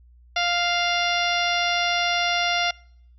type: harmonic tone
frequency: 698.5 Hz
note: F5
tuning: in tune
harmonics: 1 / 2 / 3 / 4 / 5 / 6 / 7 / 8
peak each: -25 / -28 / -27 / -28 / -29 / -34 / -34 / -33 dBFS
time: 0.36-2.71 s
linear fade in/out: 5 ms
effects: noise-tail reverb RT60 0.7 s tail -26 dB re dry + added 60 Hz sine -49 dBFS peak until 3.18 s